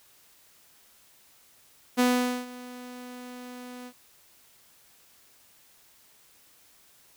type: tone with ADSR envelope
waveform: sawtooth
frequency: 248.2 Hz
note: B3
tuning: 9 cents sharp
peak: -15 dBFS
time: 1.97-3.93 s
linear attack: 26 ms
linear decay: 460 ms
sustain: -21 dB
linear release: 64 ms
effects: white hiss -59 dBFS RMS until 7.16 s